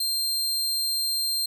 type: tone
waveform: sawtooth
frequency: 4175 Hz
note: C8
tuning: 5 cents flat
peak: -21 dBFS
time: 0-1.46 s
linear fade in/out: 5 ms
effects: none